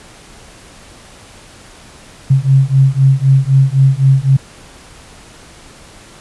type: beating tone pair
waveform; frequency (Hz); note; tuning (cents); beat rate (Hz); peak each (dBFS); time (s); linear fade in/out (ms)
sine; 133.1 / 137; C3 / C#3; +30 / -20; 3.9; -10; 2.3-4.37; 10
effects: pink hiss -39 dBFS RMS until 6.2 s + resampled to 24000 Hz